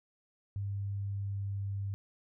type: tone with pitch glide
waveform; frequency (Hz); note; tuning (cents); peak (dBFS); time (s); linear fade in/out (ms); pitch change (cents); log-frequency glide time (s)
sine; 99.9 to 99.15; G2 to G2; +33 to +20; -33; 0.56-1.94; 0; -13; 0.73-1.64
effects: none